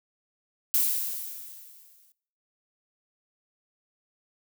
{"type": "noise with exponential decay", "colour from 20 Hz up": "violet", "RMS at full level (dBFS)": -22, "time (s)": [0.74, 2.12], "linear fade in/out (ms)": 0, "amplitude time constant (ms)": 300, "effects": ["noise-tail reverb RT60 0.6 s tail -21 dB re dry"]}